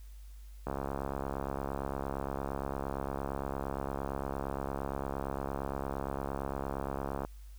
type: click train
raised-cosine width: 1 ms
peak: -21 dBFS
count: 453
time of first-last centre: 0.67-7.249 s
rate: 68.7 Hz
effects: added 50 Hz sine -46 dBFS peak until 7.58 s + white hiss -65 dBFS RMS until 7.58 s